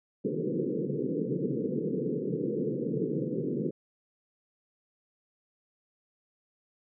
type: band-pass noise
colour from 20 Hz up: white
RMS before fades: -31 dBFS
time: 0.24-3.71 s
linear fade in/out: 10 ms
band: 130 to 490 Hz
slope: 96 dB/octave
effects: none